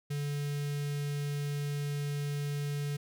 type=tone with notch filter; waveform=square; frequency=144.5 Hz; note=D3; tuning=28 cents flat; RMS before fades=-34 dBFS; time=0.1-2.97 s; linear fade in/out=10 ms; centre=880 Hz; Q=0.67; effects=none